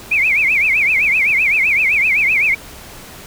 sine tone with vibrato, 2336 Hz, D7, 10 cents flat, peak -11 dBFS, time 0.11-2.55 s, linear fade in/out 10 ms, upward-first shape triangle, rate 7.8 Hz, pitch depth 230 cents each way, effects pink hiss -36 dBFS RMS until 3.26 s

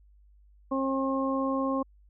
harmonic tone, 268.4 Hz, C4, 44 cents sharp, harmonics 1 / 2 / 3 / 4, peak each -28 / -31 / -40 / -32 dBFS, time 0.71-1.83 s, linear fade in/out 10 ms, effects added 50 Hz sine -55 dBFS peak until 2.09 s

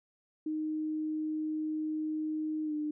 sine tone with pitch glide, 310 to 301.5 Hz, D#4 to D4, -6 to +46 cents, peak -31 dBFS, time 0.46-2.91 s, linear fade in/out 5 ms, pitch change -48 cents, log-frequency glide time 2.64-2.73 s, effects none

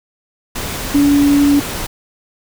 sine tone in noise, 285.7 Hz, D4, 48 cents flat, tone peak -8 dBFS, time 0.94-1.6 s, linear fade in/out 10 ms, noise pink, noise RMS -23 dBFS, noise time 0.55-1.87 s, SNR +12 dB, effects none

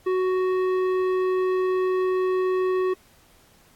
sine tone with tanh clipping, 371.1 Hz, F#4, 5 cents sharp, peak -22 dBFS, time 0.06-2.94 s, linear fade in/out 10 ms, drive 12 dB, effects pink hiss -57 dBFS RMS until 3.75 s + AAC 64 kbps

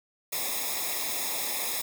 white noise with comb filter, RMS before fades -31 dBFS, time 0.32-1.82 s, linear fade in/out 10 ms, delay 0.67 ms, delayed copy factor -0.9, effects none

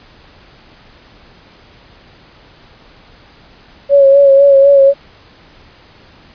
sine tone with vibrato, 554.4 Hz, C#5, in tune, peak -3 dBFS, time 3.89-4.94 s, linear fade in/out 50 ms, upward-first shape sine, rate 4 Hz, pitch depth 33 cents each way, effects pink hiss -43 dBFS RMS until 6.34 s + resampled to 11025 Hz

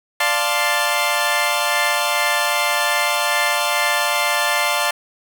15% pulse chord, D minor seventh, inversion none, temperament equal, 587.3 / 698.5 / 880 / 1046.5 Hz, D5 / F5 / A5 / C6, 0 / 0 / 0 / 0 cents, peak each -16 dBFS, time 0.2-4.91 s, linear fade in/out 5 ms, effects none

